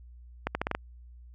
accelerating click train, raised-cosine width 0.5 ms, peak -13 dBFS, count 6, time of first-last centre 0.47-0.75 s, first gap 80 ms, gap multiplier 0.82, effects added 60 Hz sine -47 dBFS peak until 1.34 s

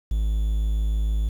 triangle tone with quantisation, 53.3 Hz, G#1, 46 cents sharp, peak -18 dBFS, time 0.11-1.29 s, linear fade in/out 5 ms, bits 8, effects none

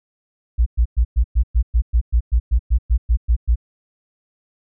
sine tone bursts, 58.27 Hz, A#1, in tune, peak -11 dBFS, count 16, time 0.58-3.558 s, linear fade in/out 20 ms, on 83 ms, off 110 ms, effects none

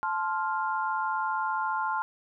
sine chord, F major, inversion first, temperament just, 873.1 / 1047.7 / 1396.9 Hz, A5 / C6 / F6, -14 / +2 / 0 cents, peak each -30 / -31 / -32 dBFS, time 0.03-2.02 s, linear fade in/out 0 ms, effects none

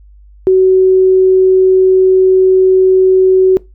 sine tone, 375.5 Hz, F#4, 26 cents sharp, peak -4 dBFS, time 0.47-3.57 s, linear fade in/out 0 ms, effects noise-tail reverb RT60 0.2 s tail -21 dB re dry + added 50 Hz sine -37 dBFS peak until 3.74 s

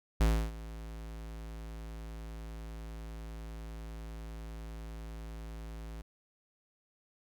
square tone with ADSR envelope, 55 Hz, A1, in tune, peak -23 dBFS, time 0.2-6.02 s, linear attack 11 ms, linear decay 300 ms, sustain -19 dB, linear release 9 ms, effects none

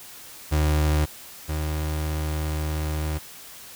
35% pulse tone pair in turn, 76.1 / 77.03 Hz, D#2 / D#2, -38 / -17 cents, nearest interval unison, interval 21 cents, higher second, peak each -17 / -23 dBFS, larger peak first, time 0.51-1.06 / 1.48-3.19 s, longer second, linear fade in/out 20 ms, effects white hiss -43 dBFS RMS until 3.75 s

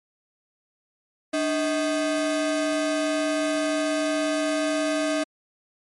45% pulse ring-modulated tone, 466.2 Hz, A#4, in tune, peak -19 dBFS, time 1.33-5.24 s, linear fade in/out 10 ms, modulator 169 Hz, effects MP3 48 kbps

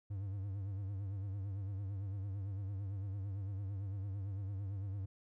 triangle tone with vibrato, 98.4 Hz, G2, 7 cents sharp, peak -36 dBFS, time 0.1-5.06 s, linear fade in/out 10 ms, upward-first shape triangle, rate 8.9 Hz, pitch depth 96 cents each way, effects none

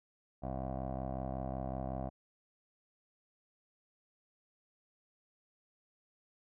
15% pulse tone with low-pass filter, 65.41 Hz, C2, in tune, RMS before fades -39 dBFS, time 0.42-2.1 s, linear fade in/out 20 ms, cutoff 730 Hz, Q 3.9, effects none

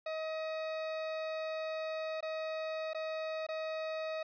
40% pulse tone with dropouts, 633 Hz, D#5, 30 cents sharp, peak -35 dBFS, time 0.06-4.23 s, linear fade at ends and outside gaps 5 ms, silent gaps 2.207-2.226 / 2.934-2.946 / 3.467-3.487 s, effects resampled to 11025 Hz

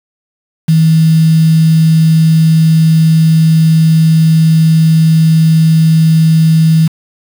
sine tone with quantisation, 160.6 Hz, E3, 45 cents flat, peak -4 dBFS, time 0.68-6.88 s, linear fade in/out 10 ms, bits 4, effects none

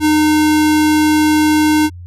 square tone, 305.5 Hz, D#4, 32 cents flat, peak -10 dBFS, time 0-1.9 s, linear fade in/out 50 ms, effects added 88 Hz sine -29 dBFS peak until 2.06 s + resampled to 32000 Hz

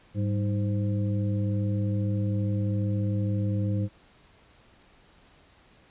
harmonic tone with a mistuned harmonic, 103.83 Hz, G#2, in tune, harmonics 1 / 2 / 3 / 5, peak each -25 / -31 / -35 / -39 dBFS, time 0.14-3.89 s, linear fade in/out 50 ms, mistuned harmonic 2, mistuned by -96 cents, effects pink hiss -58 dBFS RMS until 5.9 s + resampled to 8000 Hz

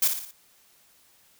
blue noise with echo, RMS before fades -21 dBFS, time 0.02-0.08 s, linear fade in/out 5 ms, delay 58 ms, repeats 4, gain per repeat -6 dB, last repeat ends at 0.312 s, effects white hiss -60 dBFS RMS until 1.39 s

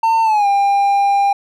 triangle tone with pitch glide, 903 to 799.8 Hz, A5 to G5, +45 to +35 cents, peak -9 dBFS, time 0.03-1.33 s, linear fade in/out 5 ms, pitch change -210 cents, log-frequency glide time 0.23-0.47 s, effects none

